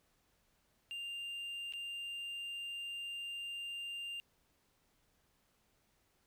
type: tone with dropouts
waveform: triangle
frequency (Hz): 2794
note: F7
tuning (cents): 0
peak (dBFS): -39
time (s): 0.91-4.2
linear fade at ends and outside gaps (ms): 0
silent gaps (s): 1.724-1.736
effects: pink hiss -75 dBFS RMS until 6.26 s